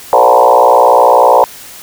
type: tone with frequency modulation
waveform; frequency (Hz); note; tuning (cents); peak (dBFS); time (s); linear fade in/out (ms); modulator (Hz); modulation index
sine; 725; F#5; -35; -3; 0.13-1.44; 0; 59.7; 4.3
effects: white hiss -32 dBFS RMS until 1.82 s